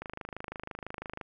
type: click train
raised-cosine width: 0.5 ms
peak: -23 dBFS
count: 32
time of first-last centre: 0.02-1.212 s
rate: 26 Hz
effects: none